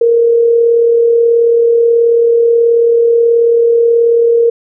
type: tone with amplitude modulation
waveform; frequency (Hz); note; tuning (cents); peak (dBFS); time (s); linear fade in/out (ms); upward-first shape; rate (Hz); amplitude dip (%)
sine; 466.2; A#4; 0; -4; 0.01-4.5; 5; sine; 38.5; 35
effects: none